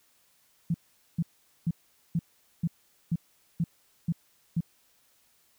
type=tone bursts; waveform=sine; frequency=167.1 Hz; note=E3; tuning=24 cents sharp; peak=-23 dBFS; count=9; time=0.7-4.607 s; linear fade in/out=5 ms; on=43 ms; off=440 ms; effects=white hiss -66 dBFS RMS until 5.58 s